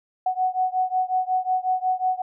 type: beating tone pair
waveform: sine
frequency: 740 / 745.5 Hz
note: F#5 / F#5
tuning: 0 / +13 cents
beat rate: 5.5 Hz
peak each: -23 / -24 dBFS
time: 0.26-2.22 s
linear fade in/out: 5 ms
effects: none